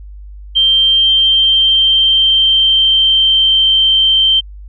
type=tone with pitch glide; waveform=sine; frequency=3150 to 3126 Hz; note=G7 to G7; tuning=+8 to -6 cents; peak=-7 dBFS; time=0.55-4.41 s; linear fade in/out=20 ms; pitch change=-14 cents; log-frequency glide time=0.85-3.68 s; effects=added 50 Hz sine -29 dBFS peak until 4.68 s